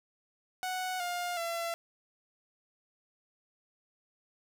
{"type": "tone with pitch steps", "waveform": "sawtooth", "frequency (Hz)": [740, 707, 675.5], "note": ["F#5", "F5", "E5"], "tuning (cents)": [0, 21, 42], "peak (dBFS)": -29, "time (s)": [0.63, 1.74], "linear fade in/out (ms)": 0, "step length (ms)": 370, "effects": []}